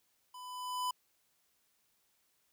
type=tone with level ramp; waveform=square; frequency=1000 Hz; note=B5; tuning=21 cents sharp; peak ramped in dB=-48 to -32 dBFS; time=0.34-0.91 s; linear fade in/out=5 ms; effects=white hiss -75 dBFS RMS until 2.52 s